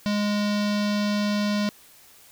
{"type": "tone with low-pass filter", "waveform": "square", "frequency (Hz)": 206.9, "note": "G#3", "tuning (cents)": -6, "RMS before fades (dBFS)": -24, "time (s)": [0.06, 1.69], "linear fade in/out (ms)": 0, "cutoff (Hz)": 4800, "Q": 2.3, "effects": ["white hiss -52 dBFS RMS until 2.31 s"]}